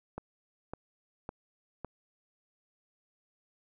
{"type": "click train", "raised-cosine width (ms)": 1, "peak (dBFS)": -24, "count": 4, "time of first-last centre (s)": [0.18, 1.847], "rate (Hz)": 1.8, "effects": []}